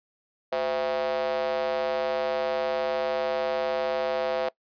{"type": "tone with high-pass filter", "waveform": "square", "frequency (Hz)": 73.42, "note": "D2", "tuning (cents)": 0, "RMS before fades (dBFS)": -27, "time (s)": [0.52, 4.49], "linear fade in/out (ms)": 5, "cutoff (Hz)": 580, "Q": 6.6, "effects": ["noise-tail reverb RT60 0.1 s tail -22 dB re dry", "resampled to 11025 Hz"]}